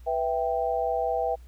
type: chord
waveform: sine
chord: E minor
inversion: second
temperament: equal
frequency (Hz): 493.9 / 659.3 / 784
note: B4 / E5 / G5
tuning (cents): 0 / 0 / 0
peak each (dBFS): -29 / -28 / -28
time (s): 0.06-1.36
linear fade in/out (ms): 20
effects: added 60 Hz sine -44 dBFS peak until 1.47 s + pink hiss -63 dBFS RMS until 1.47 s